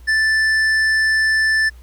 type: tone with hard clipping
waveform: triangle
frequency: 1760 Hz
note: A6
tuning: in tune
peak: -15 dBFS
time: 0.07-1.7 s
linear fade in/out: 20 ms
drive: 11 dB
effects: added 60 Hz sine -38 dBFS peak until 1.82 s + pink hiss -54 dBFS RMS until 1.82 s